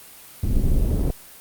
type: noise with low-pass filter sweep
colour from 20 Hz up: brown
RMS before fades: -19 dBFS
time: 0.43-1.11 s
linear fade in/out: 5 ms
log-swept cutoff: 280 to 610 Hz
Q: 0.87
effects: white hiss -44 dBFS RMS until 1.4 s + Opus 32 kbps